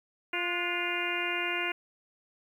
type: harmonic tone with a mistuned harmonic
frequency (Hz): 349.2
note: F4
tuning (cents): 0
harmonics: 1 / 2 / 3 / 4 / 5 / 6 / 7 / 8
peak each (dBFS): -37 / -40 / -40 / -37 / -40 / -35 / -35 / -36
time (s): 0.33-1.72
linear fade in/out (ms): 5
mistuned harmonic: 4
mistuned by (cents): +62
effects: 10-bit